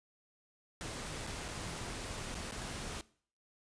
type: noise with dropouts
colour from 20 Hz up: pink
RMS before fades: -42 dBFS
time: 0.81-3.01 s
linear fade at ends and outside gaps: 0 ms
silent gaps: 1.267-1.272 / 1.482-1.486 / 2.345-2.351 / 2.511-2.521 s
effects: noise-tail reverb RT60 0.5 s tail -20 dB re dry + resampled to 22050 Hz